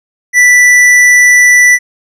sine tone with hard clipping, 1973 Hz, B6, 2 cents flat, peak -4 dBFS, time 0.33-1.79 s, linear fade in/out 50 ms, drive 10 dB, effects none

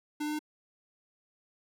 square tone with pitch steps, 299 / 301.3 / 303.5 Hz, D4 / D4 / D#4, +31 / +44 / -43 cents, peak -32 dBFS, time 0.2-0.392 s, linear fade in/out 10 ms, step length 64 ms, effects none

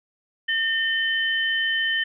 sine tone pair together, 1817 / 3053 Hz, A#6 / G7, -45 / -46 cents, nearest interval major sixth, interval 899 cents, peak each -22 / -25 dBFS, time 0.48-2.04 s, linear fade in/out 10 ms, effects none

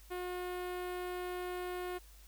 sawtooth tone with notch filter, 360 Hz, F#4, 47 cents flat, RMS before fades -40 dBFS, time 0.1-1.99 s, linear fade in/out 20 ms, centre 6100 Hz, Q 0.68, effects added 50 Hz sine -55 dBFS peak until 2.27 s + white hiss -62 dBFS RMS until 2.27 s

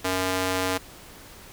square tone with high-pass filter, 93 Hz, F#2, 9 cents sharp, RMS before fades -26 dBFS, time 0.04-0.78 s, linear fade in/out 10 ms, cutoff 350 Hz, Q 0.53, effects pink hiss -46 dBFS RMS until 1.52 s

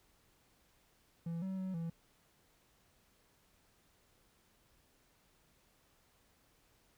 triangle tone with pitch steps, 167.4 / 190 / 187.8 / 166.2 Hz, E3 / F#3 / F#3 / E3, +27 / +46 / +26 / +15 cents, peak -35 dBFS, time 1.26-1.9 s, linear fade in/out 5 ms, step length 160 ms, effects pink hiss -71 dBFS RMS until 6.97 s

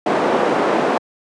white band-pass noise, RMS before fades -17 dBFS, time 0.06-0.98 s, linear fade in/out 5 ms, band 230 to 750 Hz, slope 12 dB/octave, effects high-pass 150 Hz 12 dB/octave + resampled to 22050 Hz

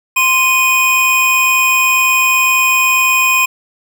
square tone pair together, 1043 / 2481 Hz, C6 / D#7, -6 / -6 cents, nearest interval octave + minor third, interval 1500 cents, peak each -16 / -11 dBFS, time 0.16-3.46 s, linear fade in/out 10 ms, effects 7-bit

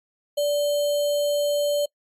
sine tone with sample-and-hold, 582 Hz, D5, 16 cents flat, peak -19 dBFS, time 0.37-1.86 s, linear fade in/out 10 ms, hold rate 3675 Hz, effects noise-tail reverb RT60 0.1 s tail -26 dB re dry + MP3 64 kbps

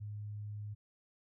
sine tone, 104.4 Hz, G#2, 10 cents sharp, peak -40 dBFS, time 0-0.75 s, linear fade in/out 20 ms, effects none

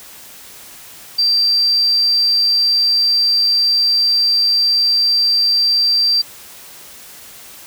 sine tone, 4699 Hz, D8, in tune, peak -11 dBFS, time 1.18-6.22 s, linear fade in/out 10 ms, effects white hiss -38 dBFS RMS until 7.66 s

